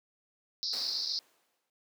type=band-pass noise; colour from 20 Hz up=pink; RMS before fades=-34 dBFS; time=0.63-1.19 s; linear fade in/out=0 ms; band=4100 to 5300 Hz; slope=96 dB/octave
type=noise with exponential decay; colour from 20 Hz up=pink; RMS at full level=-43 dBFS; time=0.73-1.7 s; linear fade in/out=2 ms; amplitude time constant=210 ms
effects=high-pass 400 Hz 12 dB/octave